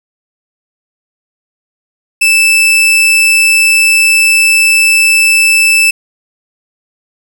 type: tone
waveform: 40% pulse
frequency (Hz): 2637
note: E7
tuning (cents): 0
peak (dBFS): -4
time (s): 2.21-5.91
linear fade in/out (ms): 10
effects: none